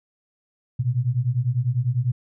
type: beating tone pair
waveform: sine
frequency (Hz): 117.7 / 127.7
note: A#2 / C3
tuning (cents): +17 / -42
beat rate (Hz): 10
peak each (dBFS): -23 / -22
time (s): 0.79-2.12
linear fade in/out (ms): 10
effects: none